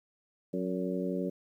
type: harmonic tone with a mistuned harmonic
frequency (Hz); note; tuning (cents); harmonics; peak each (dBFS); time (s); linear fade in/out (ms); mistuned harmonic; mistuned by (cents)
91.7; F#2; -15; 2 / 3 / 4 / 5 / 6; -34 / -36 / -37 / -38 / -39; 0.53-1.3; 10; 6; +49
effects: 11-bit